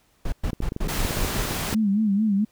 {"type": "noise bursts", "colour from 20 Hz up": "brown", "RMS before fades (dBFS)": -24, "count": 7, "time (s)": [0.25, 1.428], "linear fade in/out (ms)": 5, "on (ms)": 74, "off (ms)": 110}
{"type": "clicks", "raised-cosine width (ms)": 3, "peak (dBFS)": -16, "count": 12, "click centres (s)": [0.532, 0.604, 0.721, 0.764, 0.874, 1.049, 1.108, 1.171, 1.247, 1.452, 1.51, 1.728]}
{"type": "noise", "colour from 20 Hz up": "pink", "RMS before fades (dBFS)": -28, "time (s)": [0.88, 1.75], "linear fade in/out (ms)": 10}
{"type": "tone with vibrato", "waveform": "sine", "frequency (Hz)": 207.7, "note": "G#3", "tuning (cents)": 0, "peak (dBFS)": -18, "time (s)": [1.74, 2.45], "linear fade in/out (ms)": 10, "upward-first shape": "sine", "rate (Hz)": 4.5, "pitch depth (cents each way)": 110}
{"effects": ["pink hiss -63 dBFS RMS until 2.51 s"]}